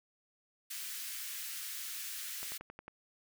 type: high-pass noise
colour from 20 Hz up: white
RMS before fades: -42 dBFS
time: 0.7-2.58 s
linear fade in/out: 10 ms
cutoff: 1500 Hz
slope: 24 dB/octave
type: click train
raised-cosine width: 0.5 ms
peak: -31 dBFS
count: 6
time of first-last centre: 2.43-2.88 s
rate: 11.1 Hz
effects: none